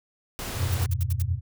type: noise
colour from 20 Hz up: pink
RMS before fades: -34 dBFS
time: 0.39-0.86 s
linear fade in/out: 0 ms
type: chord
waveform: sine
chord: E suspended second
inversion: none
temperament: just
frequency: 82.41 / 92.71 / 123.61 Hz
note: E2 / F#2 / B2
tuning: 0 / +4 / +2 cents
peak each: -28 / -26 / -30 dBFS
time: 0.54-1.41 s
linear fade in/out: 50 ms
type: noise bursts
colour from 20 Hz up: blue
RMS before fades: -36 dBFS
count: 6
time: 0.72-1.223 s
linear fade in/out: 5 ms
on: 28 ms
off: 67 ms
effects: none